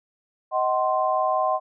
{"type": "chord", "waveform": "sine", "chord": "C diminished", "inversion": "first", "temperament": "just", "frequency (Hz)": [627.9, 753.5, 1046.5], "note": ["Eb5", "Gb5", "C6"], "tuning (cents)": [16, 31, 0], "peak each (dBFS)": -24, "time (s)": [0.51, 1.6], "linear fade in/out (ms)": 50, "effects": []}